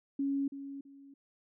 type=tone with echo; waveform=sine; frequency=277.2 Hz; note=C#4; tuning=in tune; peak=-29 dBFS; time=0.19-0.48 s; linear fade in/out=5 ms; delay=330 ms; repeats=2; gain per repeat=-11 dB; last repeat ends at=1.14 s; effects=none